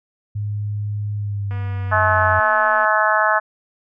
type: tone with pitch glide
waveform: sine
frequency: 103.83 to 92.5 Hz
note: G#2 to F#2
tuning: 0 to 0 cents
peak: -21 dBFS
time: 0.35-2.4 s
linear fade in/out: 10 ms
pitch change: -200 cents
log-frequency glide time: 1.15-2.26 s
type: click train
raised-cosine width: 0.5 ms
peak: -24 dBFS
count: 325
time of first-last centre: 1.51-2.849 s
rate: 242 Hz
type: harmonic tone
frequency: 214.5 Hz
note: A3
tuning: 44 cents flat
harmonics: 3 / 4 / 5 / 6 / 7 / 8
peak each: -21 / -21 / -21 / -21 / -21 / -21 dBFS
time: 1.91-3.4 s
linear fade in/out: 20 ms
effects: none